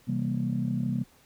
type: chord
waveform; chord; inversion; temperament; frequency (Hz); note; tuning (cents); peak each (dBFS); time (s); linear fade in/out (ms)
sine; C dominant seventh; none; just; 130.81 / 163.52 / 196.22 / 235.5; C3 / E3 / G3 / Bb3; 0 / -14 / +2 / +18; -30 / -34 / -31 / -30; 0.07-1.04; 20
effects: tanh soft clip ceiling -17 dBFS + pink hiss -60 dBFS RMS until 1.25 s